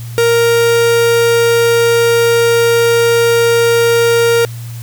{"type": "tone", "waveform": "45% pulse", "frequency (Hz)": 466.7, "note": "A#4", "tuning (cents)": 2, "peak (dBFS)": -8, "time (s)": [0.18, 4.45], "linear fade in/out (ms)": 0, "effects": ["added 117 Hz sine -23 dBFS peak until 4.82 s", "white hiss -37 dBFS RMS until 4.82 s"]}